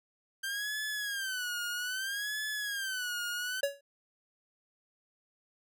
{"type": "tone with vibrato", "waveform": "sawtooth", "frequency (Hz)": 1568, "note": "G6", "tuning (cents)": 0, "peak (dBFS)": -30, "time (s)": [0.43, 3.61], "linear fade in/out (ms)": 10, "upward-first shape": "sine", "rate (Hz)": 0.62, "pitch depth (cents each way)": 160}
{"type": "tone with exponential decay", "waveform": "square", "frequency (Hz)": 562, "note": "C#5", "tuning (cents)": 24, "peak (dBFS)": -25, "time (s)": [3.63, 3.81], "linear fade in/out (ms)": 5, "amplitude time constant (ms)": 38}
{"effects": []}